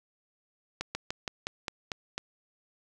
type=slowing click train; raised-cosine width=0.2 ms; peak=-15 dBFS; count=8; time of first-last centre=0.81-2.18 s; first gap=140 ms; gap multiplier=1.11; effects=none